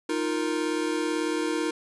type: chord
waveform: square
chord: Eb suspended second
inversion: none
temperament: equal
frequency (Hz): 311.1 / 349.2 / 466.2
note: Eb4 / F4 / Bb4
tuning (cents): 0 / 0 / 0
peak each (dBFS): -29 / -31 / -32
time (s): 0.09-1.71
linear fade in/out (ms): 5
effects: resampled to 24000 Hz + 10-bit